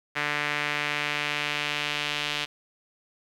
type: tone with band-pass filter sweep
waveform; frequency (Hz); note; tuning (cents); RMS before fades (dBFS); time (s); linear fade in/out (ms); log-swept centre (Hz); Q
sawtooth; 147.5; D3; +8; -29; 0.15-2.46; 20; 2000 to 3100; 2
effects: 9-bit